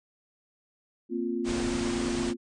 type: chord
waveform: sine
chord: Bb suspended second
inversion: none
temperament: equal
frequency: 233.1 / 261.6 / 349.2 Hz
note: Bb3 / C4 / F4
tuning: 0 / 0 / 0 cents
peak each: -32 / -33 / -31 dBFS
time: 1.09-2.37 s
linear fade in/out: 50 ms
type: low-pass noise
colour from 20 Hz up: pink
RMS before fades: -35 dBFS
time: 1.44-2.34 s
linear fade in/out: 50 ms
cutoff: 9200 Hz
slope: 96 dB/octave
effects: none